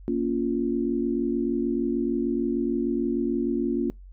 sine chord, Bb minor, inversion none, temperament just, 233.1 / 279.7 / 349.6 Hz, Bb3 / Db4 / F4, 0 / +16 / +2 cents, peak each -27 dBFS, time 0.08-3.9 s, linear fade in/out 0 ms, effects noise-tail reverb RT60 0.2 s tail -26 dB re dry + added 46 Hz sine -42 dBFS peak until 4.12 s

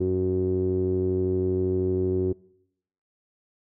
sawtooth tone with low-pass filter, 92.7 Hz, F#2, 4 cents sharp, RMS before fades -24 dBFS, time 0-2.33 s, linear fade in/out 10 ms, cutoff 360 Hz, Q 9.9, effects noise-tail reverb RT60 0.8 s tail -24 dB re dry

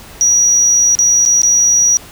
sine tone with dropouts, 5790 Hz, F#8, 38 cents flat, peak -6 dBFS, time 0.21-1.97 s, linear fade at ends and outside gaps 0 ms, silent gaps 0.951-0.989 / 1.252-1.26 / 1.418-1.433 s, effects tanh soft clip ceiling -4 dBFS + pink hiss -36 dBFS RMS until 2.11 s

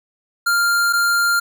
square tone pair in turn, 1396.9 / 1396.9 Hz, F6 / F6, 0 / 0 cents, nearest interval unison, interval 0 cents, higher neither, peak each -15 dBFS, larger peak neither, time 0.46-0.93 / 0.93-1.4 s, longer neither, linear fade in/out 10 ms, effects none

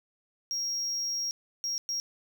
triangle tone bursts at uneven times, 5600 Hz, F8, 4 cents sharp, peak -28 dBFS, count 3, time 0.51-1.31 / 1.64-1.78 / 1.89-2 s, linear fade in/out 0 ms, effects none

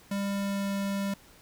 square tone with pitch glide, 199.3 to 198.15 Hz, G3 to G3, +29 to +19 cents, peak -29 dBFS, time 0.11-1.14 s, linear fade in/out 5 ms, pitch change -10 cents, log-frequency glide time 0.26-0.73 s, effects pink hiss -56 dBFS RMS until 1.41 s

